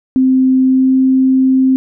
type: tone with pitch glide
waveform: sine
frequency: 260.4 to 262.1 Hz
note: C4 to C4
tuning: -8 to +3 cents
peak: -7 dBFS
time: 0.16-1.76 s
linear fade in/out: 0 ms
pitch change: +11 cents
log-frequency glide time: 0.64-0.94 s
effects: none